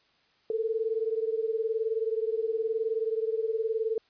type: beating tone pair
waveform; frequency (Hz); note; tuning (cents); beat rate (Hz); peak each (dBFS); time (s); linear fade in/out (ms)
sine; 440.2 / 459.2; A4 / A#4; +1 / -26; 19; -28 / -31; 0.5-3.98; 2
effects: white hiss -66 dBFS RMS until 4.09 s + resampled to 11025 Hz